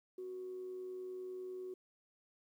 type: tone with amplitude modulation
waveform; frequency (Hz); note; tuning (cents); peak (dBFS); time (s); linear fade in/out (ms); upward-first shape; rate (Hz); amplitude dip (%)
sine; 370; F#4; 0; -40; 0.18-1.74; 5; sine; 110; 30
effects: tanh soft clip ceiling -37 dBFS + 12-bit